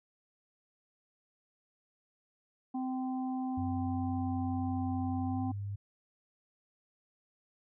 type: harmonic tone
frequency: 258.3 Hz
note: C4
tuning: 22 cents flat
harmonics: 1 / 3 / 4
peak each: -33 / -40 / -51 dBFS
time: 2.74-5.52 s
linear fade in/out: 10 ms
type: tone with pitch glide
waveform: sine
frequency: 93.4 to 100.68 Hz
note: F#2 to G2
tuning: +17 to +47 cents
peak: -35 dBFS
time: 3.57-5.76 s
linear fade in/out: 10 ms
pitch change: +130 cents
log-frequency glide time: 5.25-5.44 s
effects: none